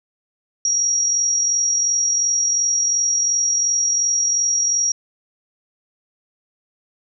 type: tone with amplitude modulation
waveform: sine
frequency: 5680 Hz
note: F8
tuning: 28 cents sharp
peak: -14 dBFS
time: 0.65-4.92 s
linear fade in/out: 2 ms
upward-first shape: sine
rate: 42.8 Hz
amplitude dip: 35%
effects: none